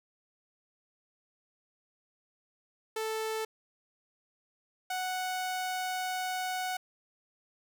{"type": "tone pair in turn", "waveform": "sawtooth", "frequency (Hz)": [440, 740], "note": ["A4", "F#5"], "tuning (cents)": [0, 0], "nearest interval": "major sixth", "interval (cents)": 900, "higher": "second", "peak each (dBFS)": [-28, -28], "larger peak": "neither", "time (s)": [[2.96, 3.45], [4.9, 6.77]], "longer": "second", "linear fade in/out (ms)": 5, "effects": []}